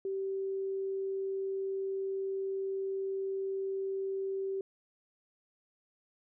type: tone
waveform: sine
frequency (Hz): 387.3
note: G4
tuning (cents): -21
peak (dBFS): -32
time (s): 0.05-4.61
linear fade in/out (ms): 2
effects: none